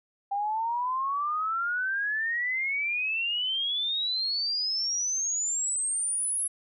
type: exponential sweep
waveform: sine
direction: up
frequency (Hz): 791 to 10950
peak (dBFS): -26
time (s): 0.31-6.48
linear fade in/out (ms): 10
effects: none